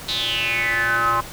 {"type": "tone with band-pass filter sweep", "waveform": "square", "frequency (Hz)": 116.54, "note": "A#2", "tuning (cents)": 0, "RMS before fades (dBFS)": -21, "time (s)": [0.08, 1.21], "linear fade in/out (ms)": 10, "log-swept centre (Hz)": [4000, 1100], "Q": 8.1, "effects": ["pink hiss -36 dBFS RMS until 1.32 s"]}